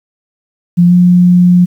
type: tone with pitch glide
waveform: sine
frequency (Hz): 174.61 to 178.07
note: F3 to F3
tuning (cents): 0 to +34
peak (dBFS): -3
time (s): 0.77-1.66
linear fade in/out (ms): 20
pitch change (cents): +34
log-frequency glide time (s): 0.87-0.93
effects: 7-bit